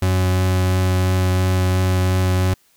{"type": "tone with vibrato", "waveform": "40% pulse", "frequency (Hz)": 92.5, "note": "F#2", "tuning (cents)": 0, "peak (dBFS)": -14, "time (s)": [0.02, 2.54], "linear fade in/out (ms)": 5, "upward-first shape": "triangle", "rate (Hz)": 2.9, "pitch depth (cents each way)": 10, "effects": ["white hiss -58 dBFS RMS until 2.76 s"]}